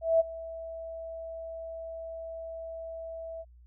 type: tone with ADSR envelope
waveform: sine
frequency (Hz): 656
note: E5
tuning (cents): -9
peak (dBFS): -18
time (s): 0.01-3.45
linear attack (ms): 190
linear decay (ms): 21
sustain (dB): -19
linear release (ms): 43
effects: added 60 Hz sine -52 dBFS peak until 3.66 s